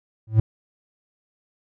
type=tone with exponential growth; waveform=triangle; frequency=110 Hz; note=A2; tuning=in tune; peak=-6 dBFS; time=0.27-0.4 s; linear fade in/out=5 ms; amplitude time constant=28 ms; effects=none